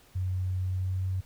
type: tone with pitch glide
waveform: sine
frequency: 92.5 to 93.68 Hz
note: F#2 to F#2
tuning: 0 to +22 cents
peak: -27 dBFS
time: 0.15-1.21 s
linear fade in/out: 10 ms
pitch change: +22 cents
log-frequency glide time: 0.63-1.06 s
effects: pink hiss -59 dBFS RMS until 1.25 s